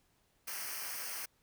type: noise with comb filter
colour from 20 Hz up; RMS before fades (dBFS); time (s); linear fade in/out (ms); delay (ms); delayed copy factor
white; -41; 0.47-1.26; 10; 0.27; -0.75
effects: pink hiss -73 dBFS RMS until 1.42 s